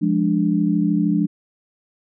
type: chord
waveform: sine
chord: D diminished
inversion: first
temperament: equal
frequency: 174.61 / 207.7 / 293.7 Hz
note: F3 / Ab3 / D4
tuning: 0 / 0 / 0 cents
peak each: -20 dBFS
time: 0.01-1.27 s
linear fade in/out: 20 ms
effects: none